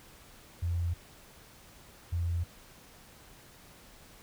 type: tone pair in turn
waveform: sine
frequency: 86 / 85.55 Hz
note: F2 / F2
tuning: -26 / -35 cents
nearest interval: unison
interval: 9 cents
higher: first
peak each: -28 dBFS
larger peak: neither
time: 0.62-0.94 / 2.12-2.44 s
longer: neither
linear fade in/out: 10 ms
effects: pink hiss -55 dBFS RMS until 4.22 s